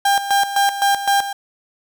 35% pulse tone with tremolo, 799 Hz, G5, 33 cents sharp, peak -11 dBFS, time 0.05-1.33 s, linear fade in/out 5 ms, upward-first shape square, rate 3.9 Hz, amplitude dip 70%, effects none

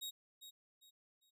sawtooth tone with echo, 3775 Hz, A#7, 21 cents sharp, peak -39 dBFS, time 0.01-0.11 s, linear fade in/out 20 ms, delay 400 ms, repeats 3, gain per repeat -10 dB, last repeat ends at 1.31 s, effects none

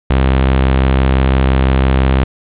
sawtooth tone with vibrato, 65.9 Hz, C2, 13 cents sharp, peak -5 dBFS, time 0.1-2.24 s, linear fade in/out 5 ms, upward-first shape sine, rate 19 Hz, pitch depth 23 cents each way, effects resampled to 8000 Hz + 7-bit

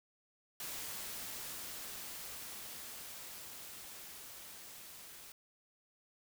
white noise with level ramp, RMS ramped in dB -43 to -53 dBFS, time 0.6-5.32 s, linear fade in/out 2 ms, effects none

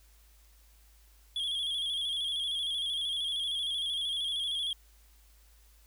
triangle tone with vibrato, 3322 Hz, G#7, in tune, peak -29 dBFS, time 1.36-4.73 s, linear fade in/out 2 ms, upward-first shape square, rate 13 Hz, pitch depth 48 cents each way, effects added 53 Hz sine -58 dBFS peak until 5.86 s + white hiss -65 dBFS RMS until 5.86 s

